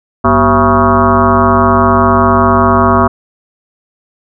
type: tone with frequency modulation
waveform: sine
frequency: 675 Hz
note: E5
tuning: 41 cents sharp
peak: -5 dBFS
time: 0.24-3.08 s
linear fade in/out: 10 ms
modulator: 145 Hz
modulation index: 4.2
effects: none